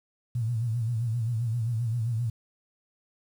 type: tone with vibrato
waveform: sine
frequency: 115.8 Hz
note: A#2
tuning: 11 cents flat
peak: -25 dBFS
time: 0.35-2.3 s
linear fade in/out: 5 ms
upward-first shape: sine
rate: 7.6 Hz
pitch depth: 99 cents each way
effects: 9-bit